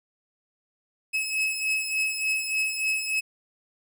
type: beating tone pair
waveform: 40% pulse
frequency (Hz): 2574 / 2577.4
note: E7 / E7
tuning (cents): -42 / -40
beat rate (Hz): 3.4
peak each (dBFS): -29 / -25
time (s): 1.13-3.21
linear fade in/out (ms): 20
effects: none